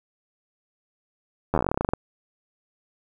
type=slowing click train; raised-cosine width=1 ms; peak=-8 dBFS; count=17; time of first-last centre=1.54-1.935 s; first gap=11 ms; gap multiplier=1.1; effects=8-bit